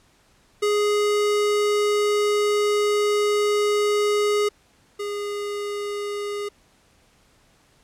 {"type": "tone pair in turn", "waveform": "square", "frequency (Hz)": [415.3, 410.3], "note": ["G#4", "G#4"], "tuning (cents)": [0, -21], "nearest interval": "unison", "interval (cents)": 21, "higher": "first", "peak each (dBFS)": [-19, -27], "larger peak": "first", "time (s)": [[0.62, 4.49], [4.99, 6.49]], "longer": "first", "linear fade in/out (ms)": 10, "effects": ["pink hiss -59 dBFS RMS until 7.83 s", "low-pass 10000 Hz 12 dB/octave"]}